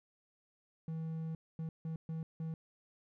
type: tone bursts at uneven times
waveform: triangle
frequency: 161.2 Hz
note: E3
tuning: 38 cents flat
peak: -35 dBFS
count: 5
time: 0.88-1.35 / 1.59-1.69 / 1.85-1.96 / 2.09-2.23 / 2.4-2.54 s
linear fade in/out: 2 ms
effects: none